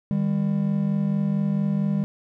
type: tone pair together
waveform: triangle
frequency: 155.56 / 200 Hz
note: D#3 / G3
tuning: 0 / +35 cents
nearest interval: major third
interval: 435 cents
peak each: -23 / -20 dBFS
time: 0.11-2.04 s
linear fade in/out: 0 ms
effects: none